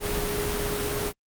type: tone in noise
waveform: sine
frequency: 412.9 Hz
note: G#4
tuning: 10 cents flat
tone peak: -30 dBFS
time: 0-1.13 s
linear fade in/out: 50 ms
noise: pink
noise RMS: -29 dBFS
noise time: 0-1.13 s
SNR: -4 dB
effects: Opus 32 kbps